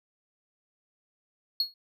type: tone with exponential decay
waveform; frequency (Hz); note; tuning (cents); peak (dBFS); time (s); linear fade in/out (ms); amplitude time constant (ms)
triangle; 4320; C#8; -45; -19; 1.6-1.74; 2; 29
effects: none